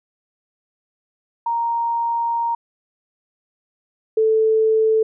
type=tone pair in turn; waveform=sine; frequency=932.3 / 440 Hz; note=A#5 / A4; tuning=0 / 0 cents; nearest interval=octave + minor second; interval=1300 cents; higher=first; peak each=-18 / -13 dBFS; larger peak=second; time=1.46-2.55 / 4.17-5.03 s; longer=first; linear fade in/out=5 ms; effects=none